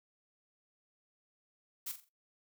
blue noise with echo, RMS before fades -39 dBFS, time 1.86-1.92 s, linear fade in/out 10 ms, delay 43 ms, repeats 4, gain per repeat -9 dB, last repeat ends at 2.092 s, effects noise-tail reverb RT60 0.2 s tail -23 dB re dry

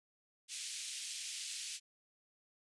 white band-pass noise, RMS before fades -44 dBFS, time 0.48-1.8 s, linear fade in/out 50 ms, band 2400 to 9000 Hz, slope 24 dB/octave, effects resampled to 24000 Hz

